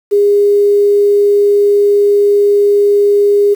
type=tone with quantisation; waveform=sine; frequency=407.7 Hz; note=G#4; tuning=32 cents flat; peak=-6 dBFS; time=0.11-3.55 s; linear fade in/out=20 ms; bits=6; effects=none